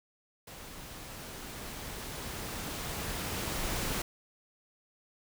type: noise with level ramp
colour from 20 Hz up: pink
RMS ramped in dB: -47 to -33 dBFS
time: 0.47-4.02 s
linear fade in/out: 5 ms
effects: none